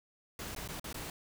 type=noise with dropouts; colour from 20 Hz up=pink; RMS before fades=-42 dBFS; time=0.39-1.1 s; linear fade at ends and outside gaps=2 ms; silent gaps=0.55-0.562 / 0.677-0.687 / 0.797-0.842 / 0.928-0.943 s; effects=none